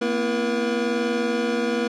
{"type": "tone cluster", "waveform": "square", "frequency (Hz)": [230.6, 251.5, 333.4, 479.6], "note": ["A#3", "B3", "E4", "A#4"], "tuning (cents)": [-19, 32, 20, 49], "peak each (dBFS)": [-27, -30, -31, -25], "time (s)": [0.01, 1.88], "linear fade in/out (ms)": 10, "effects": ["low-pass 5000 Hz 12 dB/octave"]}